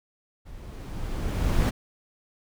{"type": "noise with level ramp", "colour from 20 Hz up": "brown", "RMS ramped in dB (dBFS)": [-44, -19], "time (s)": [0.45, 1.71], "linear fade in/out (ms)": 20, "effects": []}